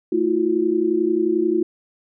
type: tone cluster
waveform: sine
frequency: 220.4 / 326.9 / 358.2 Hz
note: A3 / E4 / F4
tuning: +3 / -14 / +44 cents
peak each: -27 / -20 / -19 dBFS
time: 0.12-1.63 s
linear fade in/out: 5 ms
effects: none